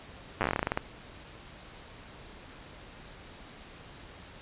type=slowing click train; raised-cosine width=0.5 ms; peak=-12 dBFS; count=15; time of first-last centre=0.41-0.775 s; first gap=9 ms; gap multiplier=1.15; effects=pink hiss -49 dBFS RMS until 4.41 s + resampled to 8000 Hz